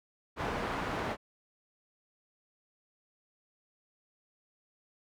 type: low-pass noise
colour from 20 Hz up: white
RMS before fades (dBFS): -35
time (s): 0.36-1.17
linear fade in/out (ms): 50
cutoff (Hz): 1200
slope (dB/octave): 12
effects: none